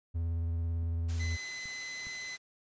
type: tone with vibrato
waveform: triangle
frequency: 83.4 Hz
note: E2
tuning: 21 cents sharp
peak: -28 dBFS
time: 0.14-1.37 s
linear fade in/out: 20 ms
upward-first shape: square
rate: 18 Hz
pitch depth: 21 cents each way
type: click train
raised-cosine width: 5 ms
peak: -38 dBFS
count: 4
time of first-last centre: 0.83-2.07 s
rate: 2.42 Hz
type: noise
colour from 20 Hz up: white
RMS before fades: -47 dBFS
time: 1.08-2.38 s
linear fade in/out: 20 ms
type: tone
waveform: sawtooth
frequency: 2027 Hz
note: B6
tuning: 45 cents sharp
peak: -35 dBFS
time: 1.19-2.37 s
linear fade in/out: 20 ms
effects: resampled to 16000 Hz